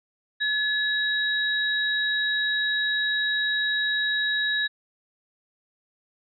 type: tone pair together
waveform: sine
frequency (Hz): 1706 / 3830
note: G#6 / A#7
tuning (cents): +46 / +46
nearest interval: octave + major second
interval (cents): 1400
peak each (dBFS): -24 / -26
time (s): 0.4-4.68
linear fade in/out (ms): 20
effects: none